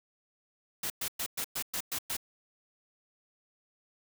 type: noise bursts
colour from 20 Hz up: white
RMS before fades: -34 dBFS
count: 8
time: 0.83-2.168 s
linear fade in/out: 5 ms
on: 71 ms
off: 110 ms
effects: none